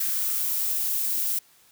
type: noise with high-pass filter sweep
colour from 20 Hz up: violet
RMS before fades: -26 dBFS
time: 0-1.39 s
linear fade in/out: 5 ms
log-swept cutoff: 1600 to 330 Hz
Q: 2.8
effects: white hiss -58 dBFS RMS until 1.71 s